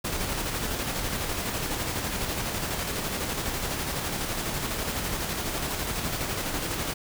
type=noise with tremolo; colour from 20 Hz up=pink; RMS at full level=-29 dBFS; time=0.04-6.94 s; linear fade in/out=10 ms; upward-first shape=square; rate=12 Hz; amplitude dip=30%; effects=none